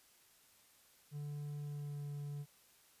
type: tone with pitch glide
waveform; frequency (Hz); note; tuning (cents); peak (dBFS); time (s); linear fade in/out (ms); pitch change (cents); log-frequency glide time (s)
triangle; 146.2 to 144.52; D3 to D3; -7 to -27; -39; 1.11-2.46; 50; -20; 1.6-2.03
effects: white hiss -67 dBFS RMS until 3 s + resampled to 32000 Hz